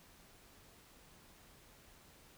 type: silence
effects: pink hiss -62 dBFS RMS until 2.37 s